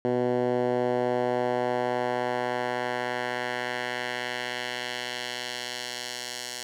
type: tone with band-pass filter sweep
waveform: 10% pulse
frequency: 123.47 Hz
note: B2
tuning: in tune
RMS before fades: -29 dBFS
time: 0.05-6.63 s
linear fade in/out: 0 ms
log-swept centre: 380 to 5900 Hz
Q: 0.98
effects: none